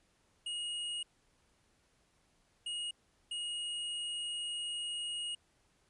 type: tone bursts at uneven times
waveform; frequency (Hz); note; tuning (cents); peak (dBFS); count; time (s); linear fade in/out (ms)
square; 2876; F#7; -50; -37; 3; 0.46-1.03 / 2.66-2.91 / 3.31-5.35; 5
effects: pink hiss -72 dBFS RMS until 5.89 s + resampled to 24000 Hz